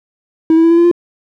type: tone with pitch steps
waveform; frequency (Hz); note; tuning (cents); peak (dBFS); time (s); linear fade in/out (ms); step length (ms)
triangle; 322.2 / 327.1 / 332 / 337 / 342.1 / 347.3; E4 / E4 / E4 / E4 / F4 / F4; -39 / -13 / +12 / +38 / -36 / -10; -3; 0.5-0.914; 2; 69
effects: tanh soft clip ceiling 0 dBFS